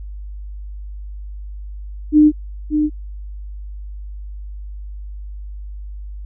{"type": "tone with echo", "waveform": "sine", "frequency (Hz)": 302.4, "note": "D#4", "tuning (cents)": -49, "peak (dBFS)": -6, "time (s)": [2.12, 2.32], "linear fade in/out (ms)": 50, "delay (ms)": 580, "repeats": 1, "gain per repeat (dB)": -7, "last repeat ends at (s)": 2.9, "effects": ["added 50 Hz sine -28 dBFS peak until 6.25 s"]}